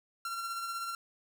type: tone with tremolo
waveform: 45% pulse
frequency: 1367 Hz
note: F6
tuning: 37 cents flat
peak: -34 dBFS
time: 0.25-0.95 s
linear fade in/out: 2 ms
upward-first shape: sine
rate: 16 Hz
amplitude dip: 35%
effects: none